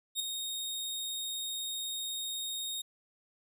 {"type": "tone with ADSR envelope", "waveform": "sawtooth", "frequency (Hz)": 3716, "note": "A#7", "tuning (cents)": -6, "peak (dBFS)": -25, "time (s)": [0.15, 2.82], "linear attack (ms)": 49, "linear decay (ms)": 4, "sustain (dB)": -7, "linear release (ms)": 10, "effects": []}